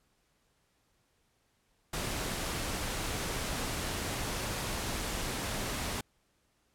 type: noise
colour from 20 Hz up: pink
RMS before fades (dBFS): -35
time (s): 1.93-6.01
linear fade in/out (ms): 5
effects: pink hiss -73 dBFS RMS until 6.74 s + low-pass 12000 Hz 12 dB/octave